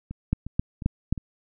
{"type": "two click trains", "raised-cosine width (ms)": 5, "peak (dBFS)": [-22, -9], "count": [4, 4], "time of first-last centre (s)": [[0.11, 1.178], [0.33, 1.126]], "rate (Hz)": [2.81, 3.77], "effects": []}